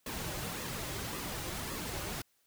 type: noise with flanger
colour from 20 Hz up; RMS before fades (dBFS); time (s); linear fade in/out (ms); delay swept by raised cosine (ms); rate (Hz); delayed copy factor
pink; -39; 0.06-2.22; 5; 1.3 to 4.5; 1.8; -0.55
effects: white hiss -73 dBFS RMS until 2.46 s